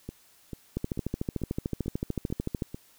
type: two click trains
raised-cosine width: 3 ms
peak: -23 / -16 dBFS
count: 7 / 26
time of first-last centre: 0.09-2.745 / 0.77-2.622 s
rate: 2.26 / 13.5 Hz
effects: white hiss -60 dBFS RMS until 2.98 s